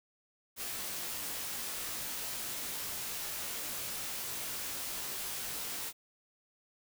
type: noise with comb filter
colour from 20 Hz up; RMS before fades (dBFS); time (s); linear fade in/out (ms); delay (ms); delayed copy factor
white; -39; 0.56-5.93; 50; 19; -0.65
effects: none